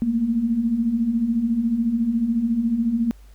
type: beating tone pair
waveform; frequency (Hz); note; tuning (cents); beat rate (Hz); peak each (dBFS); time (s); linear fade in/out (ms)
sine; 219.9 / 233.9; A3 / A#3; -1 / +6; 14; -26 / -19; 0.02-3.11; 0
effects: added 50 Hz sine -43 dBFS peak until 3.34 s + pink hiss -58 dBFS RMS until 3.34 s